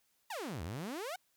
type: exponential two-way sweep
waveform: sawtooth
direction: down then up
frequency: 987.8 to 74.1 to 776 Hz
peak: -35 dBFS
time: 0.3-1.16 s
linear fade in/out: 5 ms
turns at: 0.63 s
effects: white hiss -75 dBFS RMS until 1.36 s